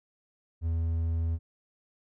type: tone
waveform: triangle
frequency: 82.41 Hz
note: E2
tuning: in tune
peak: -24 dBFS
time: 0.61-1.39 s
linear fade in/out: 50 ms
effects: none